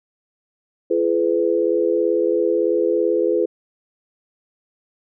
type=tone cluster; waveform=sine; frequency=340.9 / 424 / 502 Hz; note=F4 / G#4 / B4; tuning=-42 / +36 / +28 cents; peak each=-20 dBFS; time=0.9-3.46 s; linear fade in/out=10 ms; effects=none